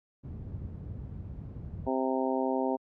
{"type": "low-pass noise", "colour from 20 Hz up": "white", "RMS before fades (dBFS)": -38, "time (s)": [0.23, 1.89], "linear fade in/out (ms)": 20, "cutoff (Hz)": 100, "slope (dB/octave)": 12}
{"type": "harmonic tone", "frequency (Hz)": 131.2, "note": "C3", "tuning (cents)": 5, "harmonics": [2, 3, 4, 5, 6, 7], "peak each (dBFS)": [-31, -33, -34, -35, -36, -36], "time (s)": [1.86, 2.77], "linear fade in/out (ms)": 20}
{"effects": ["high-pass 60 Hz 12 dB/octave"]}